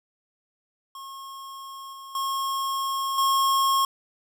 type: tone with level steps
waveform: square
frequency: 1084 Hz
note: C#6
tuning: 39 cents flat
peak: -38 / -40 / -26 / -20 dBFS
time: 0.95-3.85 s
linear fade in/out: 2 ms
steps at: 1.93 / 2.15 / 3.18 s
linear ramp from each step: 2 ms
effects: none